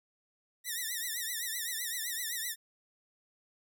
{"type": "tone with vibrato", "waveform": "5% pulse", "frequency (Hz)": 1875, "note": "A#6", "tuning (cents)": 10, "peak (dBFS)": -24, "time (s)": [0.64, 2.56], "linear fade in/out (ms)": 50, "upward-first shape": "triangle", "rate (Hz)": 7.8, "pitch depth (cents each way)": 140, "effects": []}